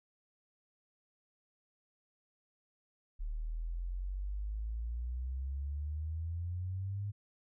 sine exponential sweep, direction up, 36.85 to 103.4 Hz, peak -35 dBFS, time 3.19-7.12 s, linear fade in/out 20 ms, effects none

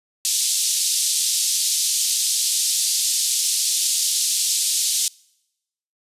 white band-pass noise, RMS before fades -21 dBFS, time 0.25-5.08 s, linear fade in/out 0 ms, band 3700 to 9800 Hz, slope 24 dB/octave, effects noise-tail reverb RT60 0.9 s tail -26 dB re dry + resampled to 32000 Hz

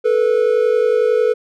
triangle tone pair together, 437.2 / 488.2 Hz, A4 / B4, -11 / -20 cents, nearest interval major second, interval 191 cents, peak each -13 dBFS, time 0.04-1.34 s, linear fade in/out 20 ms, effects none

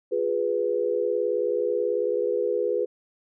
sine chord, F diminished, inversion none, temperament equal with one note detuned, 355.7 / 415.3 / 493.9 Hz, F4 / Ab4 / Cb5, +32 / 0 / 0 cents, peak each -30 / -26 / -25 dBFS, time 0.11-2.86 s, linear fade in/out 20 ms, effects none

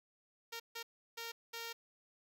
5% pulse tone bursts at uneven times, 462.1 Hz, A#4, 15 cents flat, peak -31 dBFS, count 4, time 0.52-0.6 / 0.75-0.83 / 1.17-1.32 / 1.53-1.73 s, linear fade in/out 10 ms, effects none

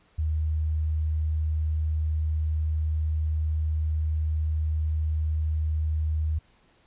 sine tone, 77.78 Hz, D#2, in tune, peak -23 dBFS, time 0.18-6.39 s, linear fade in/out 10 ms, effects pink hiss -62 dBFS RMS until 6.86 s + resampled to 8000 Hz

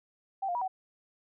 sine tone with pitch steps, 778 / 704 / 965 / 755 Hz, G5 / F5 / B5 / F#5, -13 / +14 / -40 / +35 cents, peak -29 dBFS, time 0.42-0.68 s, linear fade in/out 10 ms, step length 65 ms, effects none

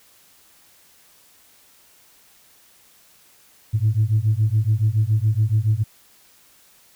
sine beating tone pair, 104.9 / 112 Hz, G#2 / A2, +18 / +31 cents, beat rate 7.1 Hz, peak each -18 dBFS, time 3.73-5.84 s, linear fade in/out 20 ms, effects tanh soft clip ceiling -10 dBFS + white hiss -54 dBFS RMS until 6.95 s

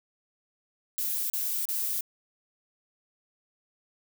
violet noise bursts, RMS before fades -30 dBFS, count 3, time 0.98-2.008 s, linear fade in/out 0 ms, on 320 ms, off 34 ms, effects none

